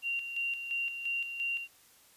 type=tone with tremolo; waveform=sine; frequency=2766 Hz; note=F7; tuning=17 cents flat; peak=-30 dBFS; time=0.02-1.68 s; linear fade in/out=50 ms; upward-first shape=square; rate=2.9 Hz; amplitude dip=55%; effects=white hiss -61 dBFS RMS until 2.16 s + resampled to 32000 Hz